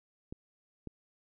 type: clicks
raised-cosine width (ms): 3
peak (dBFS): -28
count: 2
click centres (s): 0.325 / 0.873
effects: none